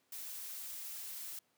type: noise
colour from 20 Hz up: blue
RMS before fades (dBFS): -45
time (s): 0.12-1.39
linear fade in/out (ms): 2
effects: pink hiss -75 dBFS RMS until 1.57 s + high-pass 200 Hz 12 dB/octave